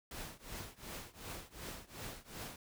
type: noise with tremolo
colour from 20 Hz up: pink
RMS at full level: -44 dBFS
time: 0.11-2.56 s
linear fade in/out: 2 ms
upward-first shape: triangle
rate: 2.7 Hz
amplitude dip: 95%
effects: none